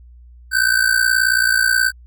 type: ring-modulated tone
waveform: square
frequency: 1536 Hz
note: G6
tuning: 36 cents flat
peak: -11 dBFS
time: 0.51-1.92 s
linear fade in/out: 50 ms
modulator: 29.3 Hz
effects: added 60 Hz sine -40 dBFS peak until 2.06 s